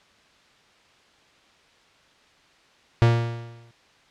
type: tone with exponential decay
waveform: 45% pulse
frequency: 116.9 Hz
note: A#2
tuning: 5 cents sharp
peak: -12 dBFS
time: 3.02-3.71 s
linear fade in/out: 0 ms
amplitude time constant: 150 ms
effects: white hiss -57 dBFS RMS until 4.1 s + low-pass 4000 Hz 12 dB/octave